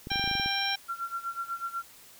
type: clicks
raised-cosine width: 3 ms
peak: -25 dBFS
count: 10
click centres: 0.071 / 0.117 / 0.158 / 0.196 / 0.241 / 0.276 / 0.313 / 0.353 / 0.398 / 0.46 s
type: harmonic tone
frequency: 791 Hz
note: G5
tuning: 15 cents sharp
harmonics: 1 / 2 / 3 / 4 / 5 / 7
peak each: -34 / -34 / -34 / -34 / -34 / -34 dBFS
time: 0.1-0.76 s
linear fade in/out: 10 ms
type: tone with tremolo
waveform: sine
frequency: 1369 Hz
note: F6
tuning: 35 cents flat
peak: -29 dBFS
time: 0.88-1.83 s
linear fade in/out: 20 ms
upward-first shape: sine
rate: 8.1 Hz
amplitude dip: 85%
effects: white hiss -53 dBFS RMS until 2.19 s